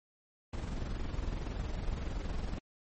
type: noise with amplitude modulation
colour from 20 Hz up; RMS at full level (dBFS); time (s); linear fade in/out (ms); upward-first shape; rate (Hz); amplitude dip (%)
brown; -34; 0.53-2.59; 5; sine; 21.6; 50
effects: MP3 32 kbps